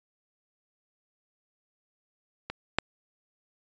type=clicks; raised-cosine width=0.3 ms; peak=-18 / -6 dBFS; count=2; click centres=2.5 / 2.786 s; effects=resampled to 16000 Hz